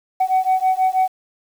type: beating tone pair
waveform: sine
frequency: 748 / 754.2 Hz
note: F#5 / F#5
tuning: +19 / +33 cents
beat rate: 6.2 Hz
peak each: -16 dBFS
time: 0.2-1.08 s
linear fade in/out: 10 ms
effects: tanh soft clip ceiling -11 dBFS + 7-bit